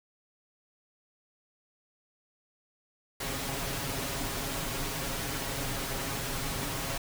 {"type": "noise with comb filter", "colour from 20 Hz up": "pink", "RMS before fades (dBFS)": -34, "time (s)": [3.2, 6.98], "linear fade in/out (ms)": 5, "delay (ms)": 7.3, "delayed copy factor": 0.6, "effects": []}